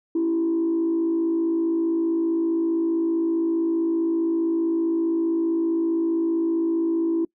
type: tone with frequency modulation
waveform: sine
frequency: 331.1 Hz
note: E4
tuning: 8 cents sharp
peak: -18 dBFS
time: 0.15-7.25 s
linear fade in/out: 5 ms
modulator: 55.3 Hz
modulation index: 0.38
effects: noise-tail reverb RT60 0.1 s tail -23 dB re dry + tanh soft clip ceiling -16 dBFS